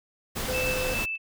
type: noise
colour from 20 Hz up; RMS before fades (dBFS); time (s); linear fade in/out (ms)
pink; -31; 0.35-1.06; 20
type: harmonic tone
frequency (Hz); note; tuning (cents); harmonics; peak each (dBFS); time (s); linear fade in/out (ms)
511; C5; -41; 1 / 3 / 5 / 7 / 9 / 10; -29 / -46 / -50 / -53 / -50 / -47; 0.48-0.94; 5
type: tone with tremolo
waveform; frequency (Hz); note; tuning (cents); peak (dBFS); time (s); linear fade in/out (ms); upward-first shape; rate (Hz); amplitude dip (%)
sine; 2637; E7; 0; -28; 0.53-1.18; 20; square; 2.4; 40
effects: none